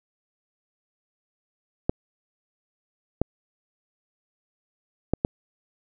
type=clicks; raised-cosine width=2 ms; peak=-7 dBFS; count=4; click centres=1.895 / 3.216 / 5.136 / 5.249 s; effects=none